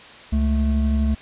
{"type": "tone pair together", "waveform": "triangle", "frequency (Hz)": [69.01, 219.1], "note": ["C#2", "A3"], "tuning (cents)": [-7, -7], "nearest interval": "octave + minor sixth", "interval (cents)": 2000, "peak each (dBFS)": [-16, -20], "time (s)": [0.32, 1.15], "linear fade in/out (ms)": 10, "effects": ["white hiss -42 dBFS RMS until 1.21 s", "resampled to 8000 Hz"]}